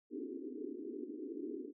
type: band-pass noise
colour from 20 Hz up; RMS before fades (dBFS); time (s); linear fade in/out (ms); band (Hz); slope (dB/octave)
pink; -44; 0.1-1.73; 50; 250 to 430; 96
effects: none